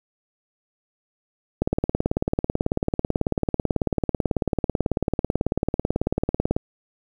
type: click train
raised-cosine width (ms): 2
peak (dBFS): -7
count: 91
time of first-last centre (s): 1.62-6.565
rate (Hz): 18.2
effects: 8-bit